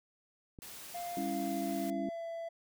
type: click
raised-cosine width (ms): 3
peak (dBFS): -35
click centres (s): 0.588
type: noise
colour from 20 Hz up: white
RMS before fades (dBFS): -48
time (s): 0.62-1.9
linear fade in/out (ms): 0
type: tone with pitch glide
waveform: triangle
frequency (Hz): 698.5 to 667.3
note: F5 to E5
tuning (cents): 0 to +21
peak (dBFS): -36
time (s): 0.94-2.49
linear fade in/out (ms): 10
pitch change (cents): -79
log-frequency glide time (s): 1.23-2.27
type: chord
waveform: sine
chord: C# diminished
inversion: second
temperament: just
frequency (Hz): 199.57 / 277.2 / 332.6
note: G3 / C#4 / E4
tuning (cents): +31 / 0 / +16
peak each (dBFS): -39 / -37 / -39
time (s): 1.17-2.09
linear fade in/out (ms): 2
effects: none